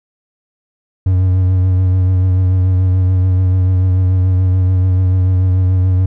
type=tone with vibrato; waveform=triangle; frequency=92.5 Hz; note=F#2; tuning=in tune; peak=-7 dBFS; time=1.06-6.06 s; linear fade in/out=5 ms; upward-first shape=triangle; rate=6.9 Hz; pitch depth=32 cents each way; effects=none